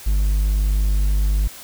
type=tone; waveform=triangle; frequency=50.5 Hz; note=G#1; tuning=48 cents flat; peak=-13 dBFS; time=0.06-1.48 s; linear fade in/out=10 ms; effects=white hiss -39 dBFS RMS until 1.63 s